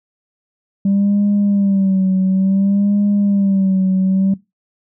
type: tone with vibrato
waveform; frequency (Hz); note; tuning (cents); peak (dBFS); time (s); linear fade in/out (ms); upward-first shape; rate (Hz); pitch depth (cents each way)
sine; 196; G3; 0; -10; 0.85-4.34; 5; sine; 0.57; 70
effects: noise-tail reverb RT60 0.2 s tail -19 dB re dry + tanh soft clip ceiling -9 dBFS